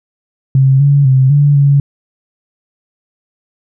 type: tone with pitch steps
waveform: sine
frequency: 134 / 141.8 / 131.7 / 144.3 / 141.1 Hz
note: C3 / C#3 / C3 / D3 / C#3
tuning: +42 / +40 / +12 / -30 / +31 cents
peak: -5 dBFS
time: 0.55-1.8 s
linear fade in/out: 2 ms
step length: 250 ms
effects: none